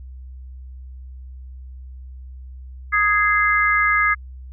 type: chord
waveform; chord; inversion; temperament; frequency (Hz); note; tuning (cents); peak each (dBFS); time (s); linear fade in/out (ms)
sine; Ab major; second; just; 1245.9 / 1661.2 / 2077; Eb6 / Ab6 / C7; +2 / 0 / -13; -19; 2.92-4.15; 20
effects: added 64 Hz sine -34 dBFS peak until 4.52 s